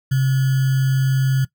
sine tone with sample-and-hold, 133.1 Hz, C3, 30 cents sharp, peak -14 dBFS, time 0.11-1.45 s, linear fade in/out 10 ms, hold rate 1575 Hz, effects noise-tail reverb RT60 0.1 s tail -19 dB re dry

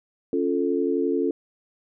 sine chord, Db augmented, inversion none, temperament equal, 277.2 / 349.2 / 440 Hz, Db4 / F4 / A4, 0 / 0 / 0 cents, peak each -25 dBFS, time 0.33-1.31 s, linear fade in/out 2 ms, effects none

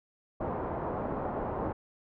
white low-pass noise, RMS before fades -34 dBFS, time 0.4-1.73 s, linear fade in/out 10 ms, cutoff 940 Hz, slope 24 dB/octave, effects none

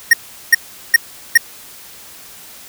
square tone bursts, 1859 Hz, A#6, 5 cents flat, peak -4 dBFS, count 4, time 0.11-1.376 s, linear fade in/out 5 ms, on 24 ms, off 390 ms, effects white hiss -38 dBFS RMS until 2.68 s

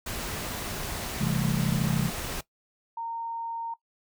pink noise, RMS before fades -34 dBFS, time 0.06-2.41 s, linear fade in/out 5 ms
sine chord, A minor seventh, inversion first, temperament just, 132 / 165 / 198 / 220 Hz, C3 / E3 / G3 / A3, +16 / +2 / +18 / 0 cents, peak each -28 / -28 / -33 / -32 dBFS, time 1.18-2.11 s, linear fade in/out 50 ms
sine tone, 921 Hz, A#5, 21 cents flat, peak -31 dBFS, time 2.97-3.74 s, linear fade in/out 5 ms
effects noise-tail reverb RT60 0.1 s tail -18 dB re dry

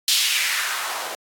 blue noise with band-pass filter sweep, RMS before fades -23 dBFS, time 0.08-1.15 s, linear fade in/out 2 ms, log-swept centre 3900 to 660 Hz, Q 1.9, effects AAC 64 kbps

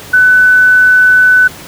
sine tone, 1500 Hz, F#6, 23 cents sharp, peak -3 dBFS, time 0.13-1.48 s, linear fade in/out 10 ms, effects pink hiss -30 dBFS RMS until 1.67 s + high-pass 60 Hz 12 dB/octave

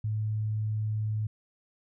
sine tone, 107.7 Hz, A2, 37 cents flat, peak -27 dBFS, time 0.04-1.27 s, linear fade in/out 5 ms, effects none

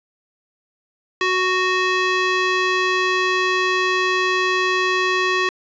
square tone with band-pass filter, 370 Hz, F#4, in tune, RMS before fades -19 dBFS, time 1.21-5.49 s, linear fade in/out 2 ms, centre 2100 Hz, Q 0.96, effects resampled to 16000 Hz + 8-bit

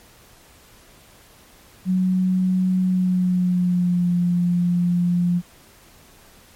sine tone with pitch glide, 185 to 175.63 Hz, F#3 to F3, 0 to +10 cents, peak -16 dBFS, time 1.85-5.42 s, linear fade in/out 50 ms, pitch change -90 cents, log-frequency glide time 2.81-4.13 s, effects pink hiss -50 dBFS RMS until 6.55 s + MP3 64 kbps

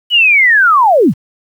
sine linear sweep, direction down, 2992 to 94.7 Hz, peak -5 dBFS, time 0.1-1.14 s, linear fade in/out 50 ms, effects 7-bit

